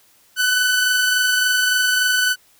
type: tone pair together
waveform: sawtooth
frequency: 1497 / 1520.5 Hz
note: F#6 / F#6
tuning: +20 / +47 cents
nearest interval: unison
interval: 27 cents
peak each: -12 / -23 dBFS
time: 0.36-2.36 s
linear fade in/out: 50 ms
effects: white hiss -55 dBFS RMS until 2.59 s